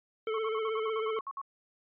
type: tone with vibrato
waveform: square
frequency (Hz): 440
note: A4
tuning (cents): 0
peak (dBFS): -31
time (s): 0.27-1.19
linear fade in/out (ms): 2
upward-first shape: sine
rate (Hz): 16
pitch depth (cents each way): 37
type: tone bursts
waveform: sine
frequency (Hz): 1100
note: C#6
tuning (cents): -14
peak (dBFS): -35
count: 11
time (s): 0.34-1.415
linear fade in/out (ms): 2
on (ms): 45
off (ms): 58
effects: resampled to 8000 Hz